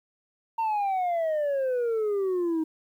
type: exponential sweep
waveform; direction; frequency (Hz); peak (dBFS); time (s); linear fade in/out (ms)
sine; down; 918 to 312.9; -21; 0.58-2.64; 10
effects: tanh soft clip ceiling -23 dBFS + 10-bit